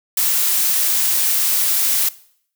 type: noise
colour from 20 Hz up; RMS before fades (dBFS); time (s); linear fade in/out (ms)
blue; -17; 0.17-2.09; 5
effects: noise-tail reverb RT60 0.6 s tail -19 dB re dry